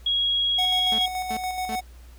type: tone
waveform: sine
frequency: 3307 Hz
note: G#7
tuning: 8 cents flat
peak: -20 dBFS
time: 0.06-1.06 s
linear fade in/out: 5 ms
type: tone with tremolo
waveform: square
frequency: 740 Hz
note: F#5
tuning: in tune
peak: -26 dBFS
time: 0.58-1.81 s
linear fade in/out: 10 ms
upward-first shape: square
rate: 7 Hz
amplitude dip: 40%
type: tone bursts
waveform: sawtooth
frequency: 220 Hz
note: A3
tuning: in tune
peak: -28 dBFS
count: 3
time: 0.92-1.755 s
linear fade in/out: 0 ms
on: 65 ms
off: 320 ms
effects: added 60 Hz sine -43 dBFS peak until 2.18 s + pink hiss -56 dBFS RMS until 2.18 s